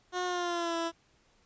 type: tone with pitch glide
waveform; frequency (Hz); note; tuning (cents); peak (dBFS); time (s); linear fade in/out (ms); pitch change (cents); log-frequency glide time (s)
15% pulse; 361.3 to 333.2; F#4 to E4; -41 to +19; -24; 0.12-0.92; 50; -140; 0.26-0.76
effects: pink hiss -67 dBFS RMS until 1.45 s + resampled to 16000 Hz